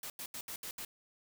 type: noise bursts at uneven times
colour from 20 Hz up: white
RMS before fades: -43 dBFS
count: 6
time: 0.03-0.1 / 0.19-0.26 / 0.34-0.41 / 0.48-0.56 / 0.63-0.71 / 0.78-0.85 s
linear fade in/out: 2 ms
effects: none